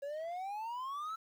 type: exponential sweep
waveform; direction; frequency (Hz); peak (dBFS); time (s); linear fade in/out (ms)
triangle; up; 552 to 1341; -36; 0.02-1.16; 10
effects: 11-bit